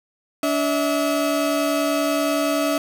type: tone pair together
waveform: 35% pulse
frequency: 287.8 / 646.1 Hz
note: D4 / E5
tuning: -35 / -35 cents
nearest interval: octave + major second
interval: 1400 cents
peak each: -20 dBFS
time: 0.43-2.78 s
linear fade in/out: 2 ms
effects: none